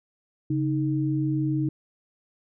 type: tone pair together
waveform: sine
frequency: 138.1 / 311.1 Hz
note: C#3 / D#4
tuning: -6 / 0 cents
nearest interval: octave + major second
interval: 1406 cents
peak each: -25 / -25 dBFS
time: 0.5-1.69 s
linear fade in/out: 5 ms
effects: none